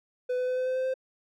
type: tone with pitch steps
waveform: triangle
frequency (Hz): 500 / 503.5 / 507 / 510.5 / 514.1 / 517.6 / 521.2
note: B4 / B4 / B4 / C5 / C5 / C5 / C5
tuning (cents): +21 / +33 / +45 / -43 / -31 / -19 / -7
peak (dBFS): -24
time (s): 0.29-0.941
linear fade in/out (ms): 10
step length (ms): 93
effects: none